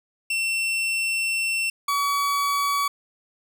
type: tone pair in turn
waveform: 40% pulse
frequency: 2700 / 1135.2 Hz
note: E7 / C#6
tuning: +41 / +41 cents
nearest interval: octave + minor third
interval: 1500 cents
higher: first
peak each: -21 / -20 dBFS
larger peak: second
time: 0.3-1.7 / 1.88-2.88 s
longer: first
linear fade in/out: 5 ms
effects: none